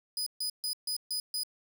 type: tone bursts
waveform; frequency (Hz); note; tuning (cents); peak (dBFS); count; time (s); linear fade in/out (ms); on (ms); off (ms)
sawtooth; 4978; D#8; 0; -28; 6; 0.17-1.434; 2; 94; 140
effects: none